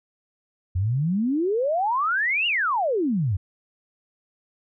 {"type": "exponential two-way sweep", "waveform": "sine", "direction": "up then down", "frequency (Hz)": [85.8, 2921, 85.8], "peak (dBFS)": -20, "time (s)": [0.75, 3.37], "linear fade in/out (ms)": 10, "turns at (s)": 2.47, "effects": []}